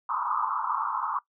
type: band-pass noise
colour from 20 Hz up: white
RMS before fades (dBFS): -29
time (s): 0.09-1.19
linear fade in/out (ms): 5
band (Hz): 860 to 1300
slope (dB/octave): 96
effects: noise-tail reverb RT60 0.1 s tail -19 dB re dry